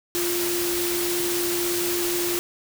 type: tone in noise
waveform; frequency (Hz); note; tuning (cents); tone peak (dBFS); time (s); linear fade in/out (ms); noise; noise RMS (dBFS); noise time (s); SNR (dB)
sine; 349.2; F4; 0; -25; 0.15-2.39; 0; white; -27; 0.15-2.39; -1
effects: none